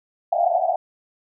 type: band-pass noise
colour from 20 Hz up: pink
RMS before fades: -20 dBFS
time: 0.32-0.76 s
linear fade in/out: 5 ms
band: 660 to 760 Hz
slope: 96 dB/octave
effects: none